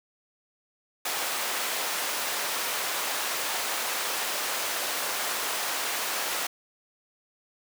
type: high-pass noise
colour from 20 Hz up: pink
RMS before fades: -30 dBFS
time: 1.05-6.47 s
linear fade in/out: 5 ms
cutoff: 680 Hz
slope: 12 dB/octave
effects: none